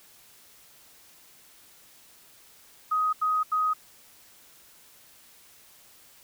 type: tone bursts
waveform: sine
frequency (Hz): 1255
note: D#6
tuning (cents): +15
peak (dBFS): -22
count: 3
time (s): 2.91-3.736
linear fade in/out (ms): 10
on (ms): 220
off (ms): 83
effects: white hiss -55 dBFS RMS until 6.23 s